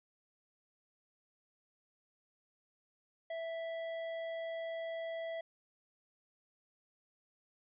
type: tone with tanh clipping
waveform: triangle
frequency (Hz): 659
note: E5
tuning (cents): -1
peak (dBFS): -40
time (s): 3.3-5.41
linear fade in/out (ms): 5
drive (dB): 18
effects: resampled to 8000 Hz